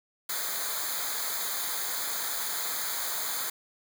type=noise with comb filter; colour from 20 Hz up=white; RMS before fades=-32 dBFS; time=0.29-3.5 s; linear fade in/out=5 ms; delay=0.36 ms; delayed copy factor=-0.95; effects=none